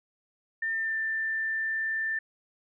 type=tone with pitch glide; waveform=sine; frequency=1802 to 1780.3 Hz; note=A6 to A6; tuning=+41 to +20 cents; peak=-27 dBFS; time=0.62-2.19 s; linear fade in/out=5 ms; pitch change=-21 cents; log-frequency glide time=0.78-0.96 s; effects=none